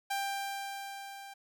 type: tone with level ramp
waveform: sawtooth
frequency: 791 Hz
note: G5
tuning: 15 cents sharp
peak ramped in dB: -27 to -42 dBFS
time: 0.1-1.34 s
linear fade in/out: 10 ms
effects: none